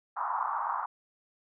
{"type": "band-pass noise", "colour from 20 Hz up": "white", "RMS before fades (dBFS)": -32, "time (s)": [0.16, 0.86], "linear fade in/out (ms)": 10, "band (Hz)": [830, 1200], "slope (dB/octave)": 48, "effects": []}